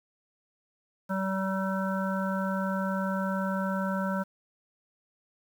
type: harmonic tone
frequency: 191.6 Hz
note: G3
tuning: 39 cents flat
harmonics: 1 / 3 / 5 / 7 / 8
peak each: -29 / -34 / -36 / -37 / -38 dBFS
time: 1.09-4.24 s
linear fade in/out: 20 ms
effects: 9-bit